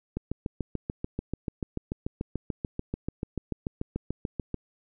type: click train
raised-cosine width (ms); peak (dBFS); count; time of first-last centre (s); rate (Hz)
3; -17; 31; 0.17-4.543; 6.86
effects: none